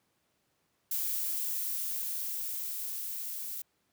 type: noise with level ramp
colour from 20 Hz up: violet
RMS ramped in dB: -32 to -39 dBFS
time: 0.91-3.62 s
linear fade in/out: 5 ms
effects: pink hiss -75 dBFS RMS until 3.92 s + high-pass 100 Hz 12 dB/octave